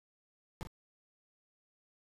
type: noise with echo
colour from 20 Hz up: brown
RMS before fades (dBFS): -39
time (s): 0.61-0.63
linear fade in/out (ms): 0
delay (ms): 41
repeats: 1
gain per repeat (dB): -7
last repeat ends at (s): 0.671
effects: resampled to 32000 Hz